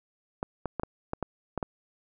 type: clicks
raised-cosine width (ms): 1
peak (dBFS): -16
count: 8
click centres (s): 0.429 / 0.657 / 0.797 / 0.834 / 1.134 / 1.227 / 1.577 / 1.628
effects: none